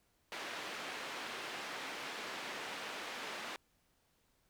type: band-pass noise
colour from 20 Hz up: white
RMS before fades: -44 dBFS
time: 0.32-3.56 s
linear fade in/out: 0 ms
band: 260 to 2700 Hz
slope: 12 dB/octave
effects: pink hiss -75 dBFS RMS until 4.49 s